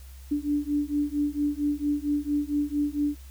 sine beating tone pair, 289.9 / 294.3 Hz, D4 / D4, -22 / +4 cents, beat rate 4.4 Hz, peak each -27 dBFS, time 0.31-3.16 s, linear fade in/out 10 ms, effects added 66 Hz sine -42 dBFS peak until 3.3 s + white hiss -55 dBFS RMS until 3.3 s

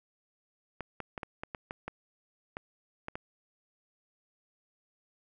clicks, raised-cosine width 0.5 ms, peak -22 dBFS, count 11, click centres 0.807 / 1.003 / 1.178 / 1.232 / 1.435 / 1.548 / 1.709 / 1.88 / 2.569 / 3.084 / 3.155 s, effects none

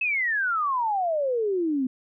sine exponential sweep, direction down, 2637 to 250 Hz, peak -22 dBFS, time 0.01-1.87 s, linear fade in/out 5 ms, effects none

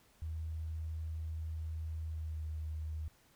sine tone with pitch glide, 79.7 to 77.97 Hz, D#2 to D#2, +42 to +4 cents, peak -37 dBFS, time 0.22-3.08 s, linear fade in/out 0 ms, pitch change -38 cents, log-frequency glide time 2.05-2.47 s, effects pink hiss -67 dBFS RMS until 3.35 s

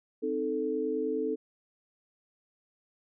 sine chord, A diminished, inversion first, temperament equal, 261.6 / 311.1 / 440 Hz, C4 / Eb4 / A4, 0 / 0 / 0 cents, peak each -35 / -34 / -30 dBFS, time 0.22-1.36 s, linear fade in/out 20 ms, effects none

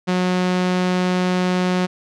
sawtooth tone with low-pass filter, 182 Hz, F#3, 28 cents flat, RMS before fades -19 dBFS, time 0.07-1.87 s, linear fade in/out 20 ms, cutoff 5100 Hz, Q 0.8, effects none

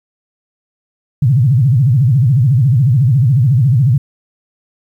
sine tone with vibrato, 128.5 Hz, C3, 31 cents flat, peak -7 dBFS, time 1.22-3.98 s, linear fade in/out 5 ms, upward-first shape sine, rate 14 Hz, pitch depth 260 cents each way, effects 8-bit

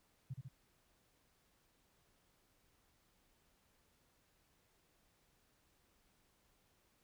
sine tone with echo, 130.81 Hz, C3, in tune, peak -40 dBFS, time 0.3-0.34 s, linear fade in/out 10 ms, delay 73 ms, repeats 2, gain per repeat -3 dB, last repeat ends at 0.486 s, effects pink hiss -75 dBFS RMS until 7.03 s

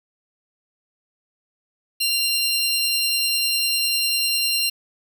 sawtooth tone pair together, 2776 / 4159 Hz, F7 / C8, -11 / -11 cents, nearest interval perfect fifth, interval 700 cents, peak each -19 dBFS, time 2-4.7 s, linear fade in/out 10 ms, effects none

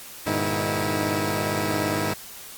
10% pulse tone cluster, 102.5 / 120.7 / 153.1 / 324.8 Hz, G#2 / B2 / D#3 / E4, -22 / -39 / -28 / -26 cents, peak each -19 / -26 / -21 / -19 dBFS, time 0.26-2.14 s, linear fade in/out 10 ms, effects white hiss -41 dBFS RMS until 2.57 s + Opus 48 kbps

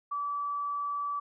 sine tone, 1153 Hz, D6, 32 cents flat, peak -30 dBFS, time 0.11-1.2 s, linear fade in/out 10 ms, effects none

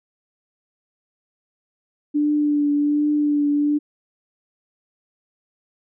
sine tone with vibrato, 293.8 Hz, D4, 1 cent sharp, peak -16 dBFS, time 2.14-3.79 s, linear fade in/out 20 ms, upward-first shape triangle, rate 1.3 Hz, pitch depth 25 cents each way, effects none

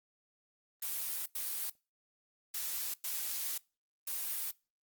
blue noise bursts at uneven times, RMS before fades -37 dBFS, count 5, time 0.82-1.26 / 1.35-1.7 / 2.54-2.94 / 3.04-3.58 / 4.07-4.51 s, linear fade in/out 5 ms, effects noise-tail reverb RT60 0.3 s tail -24 dB re dry + Opus 32 kbps

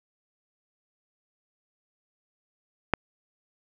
click, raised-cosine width 0.5 ms, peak -5 dBFS, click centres 2.937 s, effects none

